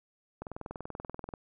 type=click train; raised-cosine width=1 ms; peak=-25 dBFS; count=20; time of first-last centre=0.42-1.338 s; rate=20.7 Hz; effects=none